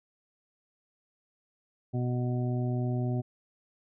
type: harmonic tone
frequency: 123.6 Hz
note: B2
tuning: 2 cents sharp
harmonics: 1 / 2 / 3 / 5 / 6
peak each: -28 / -34 / -38 / -42 / -44 dBFS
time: 1.93-3.22 s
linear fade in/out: 20 ms
effects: none